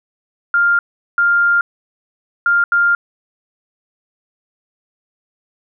sine tone bursts at uneven times, 1400 Hz, F6, 4 cents sharp, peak -10 dBFS, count 4, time 0.54-0.79 / 1.18-1.61 / 2.46-2.64 / 2.72-2.95 s, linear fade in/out 2 ms, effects none

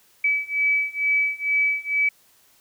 sine beating tone pair, 2291 / 2293.2 Hz, D7 / D7, -44 / -42 cents, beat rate 2.2 Hz, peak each -23 / -22 dBFS, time 0.24-2.09 s, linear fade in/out 5 ms, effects white hiss -58 dBFS RMS until 2.6 s

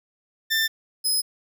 20% pulse tone pair in turn, 1785 / 5078 Hz, A6 / D#8, +24 / +34 cents, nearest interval octave + tritone, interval 1810 cents, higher second, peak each -15 dBFS, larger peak neither, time 0.5-0.68 / 1.04-1.22 s, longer neither, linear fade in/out 20 ms, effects none

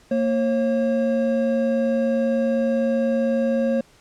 triangle tone pair together, 230.7 / 541.6 Hz, A#3 / C#5, -18 / -40 cents, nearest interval octave + minor third, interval 1478 cents, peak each -19 dBFS, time 0.11-3.81 s, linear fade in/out 5 ms, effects pink hiss -54 dBFS RMS until 4 s + low-pass 9000 Hz 12 dB/octave

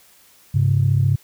sine tone pair together, 100.9 / 135.41 Hz, G#2 / C#3, -49 / -40 cents, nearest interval perfect fourth, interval 509 cents, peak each -16 dBFS, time 0.54-1.16 s, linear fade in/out 10 ms, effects tanh soft clip ceiling -6 dBFS + white hiss -52 dBFS RMS until 1.23 s

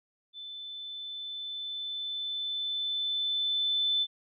sine tone with level ramp, 3520 Hz, A7, in tune, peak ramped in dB -40 to -24 dBFS, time 0.33-4.07 s, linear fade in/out 50 ms, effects none

